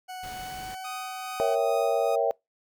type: tone with pitch glide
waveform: 40% pulse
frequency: 740 to 754.2 Hz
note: F#5 to F#5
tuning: 0 to +33 cents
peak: -35 dBFS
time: 0.08-1.56 s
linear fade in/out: 20 ms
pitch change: +33 cents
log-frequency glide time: 0.32-0.82 s
type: noise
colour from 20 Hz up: pink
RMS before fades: -44 dBFS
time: 0.23-0.75 s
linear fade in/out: 5 ms
type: tone with tremolo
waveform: sawtooth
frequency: 1244.5 Hz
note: D#6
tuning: in tune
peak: -32 dBFS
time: 0.84-2.16 s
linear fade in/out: 10 ms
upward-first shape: sine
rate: 2.4 Hz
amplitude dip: 40%
type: chord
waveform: sine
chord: A# diminished seventh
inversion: none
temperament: equal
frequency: 466.2 / 554.4 / 659.3 / 784 Hz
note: A#4 / C#5 / E5 / G5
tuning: 0 / 0 / 0 / 0 cents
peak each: -27 / -27 / -26 / -29 dBFS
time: 1.4-2.31 s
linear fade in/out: 0 ms
effects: noise-tail reverb RT60 0.2 s tail -26 dB re dry